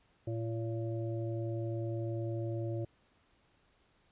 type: harmonic tone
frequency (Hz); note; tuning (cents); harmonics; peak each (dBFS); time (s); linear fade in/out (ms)
113.9; A#2; -40; 1 / 3 / 5 / 6; -35 / -39 / -43 / -52; 0.27-2.85; 5
effects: pink hiss -70 dBFS RMS until 4.11 s + resampled to 8000 Hz